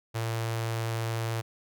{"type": "tone with notch filter", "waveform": "sawtooth", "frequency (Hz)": 113.7, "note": "A#2", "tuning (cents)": -43, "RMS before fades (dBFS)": -31, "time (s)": [0.14, 1.42], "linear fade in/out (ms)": 20, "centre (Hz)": 230, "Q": 1.2, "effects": []}